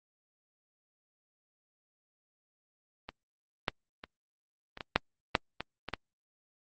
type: clicks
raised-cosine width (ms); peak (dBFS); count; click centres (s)
0.3; -23 / -11 / -26 / -26 / -21 / -6 / -6 / -18 / -21 / -16; 10; 3.09 / 3.682 / 4.039 / 4.774 / 4.808 / 4.96 / 5.352 / 5.606 / 5.887 / 5.937
effects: Opus 32 kbps